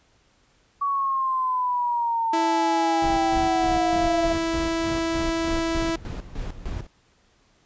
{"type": "exponential sweep", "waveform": "sine", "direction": "down", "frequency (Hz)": [1131, 666], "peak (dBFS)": -21, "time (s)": [0.81, 4.33], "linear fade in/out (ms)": 10}
{"type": "tone", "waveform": "sawtooth", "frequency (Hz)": 329.6, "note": "E4", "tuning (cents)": 0, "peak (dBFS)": -19, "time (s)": [2.33, 5.96], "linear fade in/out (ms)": 5}
{"type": "noise with tremolo", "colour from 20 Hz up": "brown", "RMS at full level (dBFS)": -30, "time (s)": [3.02, 6.87], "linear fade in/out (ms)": 5, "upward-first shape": "square", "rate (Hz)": 3.3, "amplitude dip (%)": 70}
{"effects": ["pink hiss -62 dBFS RMS until 7.65 s", "resampled to 16000 Hz"]}